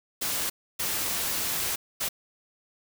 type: noise bursts at uneven times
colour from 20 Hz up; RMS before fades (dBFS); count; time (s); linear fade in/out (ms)
white; -29; 3; 0.21-0.5 / 0.79-1.76 / 2-2.09; 10
effects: none